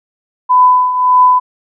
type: tone with tremolo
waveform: sine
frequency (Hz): 1002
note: B5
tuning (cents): +25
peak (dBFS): -3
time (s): 0.49-1.4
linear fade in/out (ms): 20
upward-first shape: triangle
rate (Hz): 1.7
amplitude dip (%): 70
effects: none